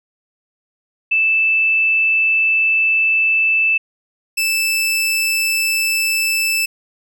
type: tone pair in turn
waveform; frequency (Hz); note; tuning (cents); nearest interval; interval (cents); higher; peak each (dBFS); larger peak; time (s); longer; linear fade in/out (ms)
sine / sawtooth; 2637 / 2637; E7 / E7; 0 / 0; unison; 0; neither; -12; neither; 1.11-3.78 / 4.37-6.66; first; 10
effects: none